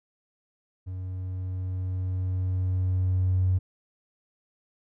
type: tone with level ramp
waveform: triangle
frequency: 92.6 Hz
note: F#2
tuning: 2 cents sharp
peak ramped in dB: -30 to -16 dBFS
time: 0.86-3.59 s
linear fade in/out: 20 ms
effects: tanh soft clip ceiling -17 dBFS

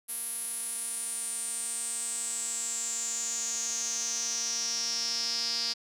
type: tone with band-pass filter sweep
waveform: sawtooth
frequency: 233.1 Hz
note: A#3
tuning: in tune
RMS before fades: -33 dBFS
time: 0.08-5.74 s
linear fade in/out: 20 ms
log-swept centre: 11000 to 4900 Hz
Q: 9.2
effects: none

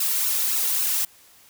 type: noise with flanger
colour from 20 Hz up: blue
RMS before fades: -23 dBFS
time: 0-1.05 s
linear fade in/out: 5 ms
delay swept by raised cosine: 0.72 to 2.22 ms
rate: 3.7 Hz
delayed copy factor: +0.7
effects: white hiss -53 dBFS RMS until 1.49 s

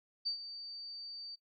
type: tone with ADSR envelope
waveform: sine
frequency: 4613 Hz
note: D8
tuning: 32 cents flat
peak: -31 dBFS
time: 0.25-1.36 s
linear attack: 20 ms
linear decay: 100 ms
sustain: -12 dB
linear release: 18 ms
effects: noise-tail reverb RT60 0.1 s tail -17 dB re dry

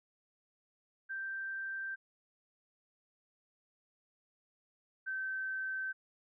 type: tone pair in turn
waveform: sine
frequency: 1568 / 1544.6 Hz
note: G6 / G6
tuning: 0 / -26 cents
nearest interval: unison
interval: 26 cents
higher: first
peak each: -37 / -35 dBFS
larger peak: second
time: 1.09-1.96 / 5.06-5.93 s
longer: neither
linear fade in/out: 20 ms
effects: none

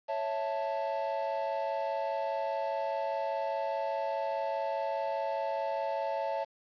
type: chord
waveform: triangle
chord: A major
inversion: first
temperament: equal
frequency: 554.4 / 659.3 / 880 Hz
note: C#5 / E5 / A5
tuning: 0 / 0 / 0 cents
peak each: -33 dBFS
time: 0.08-6.45 s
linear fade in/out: 20 ms
effects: resampled to 11025 Hz + 9-bit

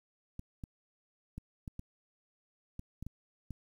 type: clicks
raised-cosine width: 5 ms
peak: -29 dBFS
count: 9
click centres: 0.394 / 0.638 / 1.38 / 1.678 / 1.794 / 2.794 / 3.026 / 3.066 / 3.507 s
effects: 10-bit

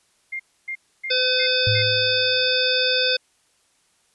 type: tone bursts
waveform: sine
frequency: 2115 Hz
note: C7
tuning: 18 cents sharp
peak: -26 dBFS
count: 5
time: 0.32-1.825 s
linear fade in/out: 10 ms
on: 77 ms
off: 280 ms
type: harmonic tone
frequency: 509 Hz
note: C5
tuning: 48 cents flat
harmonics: 1 / 3 / 5 / 7 / 9 / 10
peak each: -24 / -26 / -26 / -23 / -26 / -25 dBFS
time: 1.1-3.17 s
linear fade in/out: 10 ms
type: tone with exponential decay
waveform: sine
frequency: 107.7 Hz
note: A2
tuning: 37 cents flat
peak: -18 dBFS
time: 1.67-2.59 s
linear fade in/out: 0 ms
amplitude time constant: 200 ms
effects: white hiss -63 dBFS RMS until 4.14 s + resampled to 24000 Hz

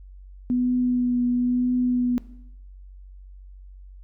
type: tone with vibrato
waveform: sine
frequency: 246.9 Hz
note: B3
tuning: in tune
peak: -19 dBFS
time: 0.5-2.18 s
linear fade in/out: 0 ms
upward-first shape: triangle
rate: 1 Hz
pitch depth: 20 cents each way
effects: noise-tail reverb RT60 0.8 s tail -18 dB re dry + added 47 Hz sine -41 dBFS peak until 4.03 s

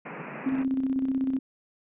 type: band-pass noise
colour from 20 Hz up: pink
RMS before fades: -39 dBFS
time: 0.05-0.64 s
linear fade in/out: 10 ms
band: 140 to 2600 Hz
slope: 96 dB/octave
type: tone with tremolo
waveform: sine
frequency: 265 Hz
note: C4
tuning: 22 cents sharp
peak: -22 dBFS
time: 0.46-1.39 s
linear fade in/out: 5 ms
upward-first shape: square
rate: 16 Hz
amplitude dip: 45%
effects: resampled to 8000 Hz

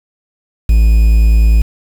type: tone with quantisation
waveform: triangle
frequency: 55 Hz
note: A1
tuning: in tune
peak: -3 dBFS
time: 0.69-1.62 s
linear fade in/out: 5 ms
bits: 5
effects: none

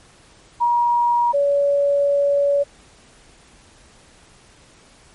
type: tone pair in turn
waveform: sine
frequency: 954 / 567.3 Hz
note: A#5 / C#5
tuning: +40 / +40 cents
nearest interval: major sixth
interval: 900 cents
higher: first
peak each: -14 dBFS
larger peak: neither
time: 0.6-1.33 / 1.33-2.64 s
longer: second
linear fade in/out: 20 ms
effects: pink hiss -50 dBFS RMS until 5.14 s + MP3 48 kbps

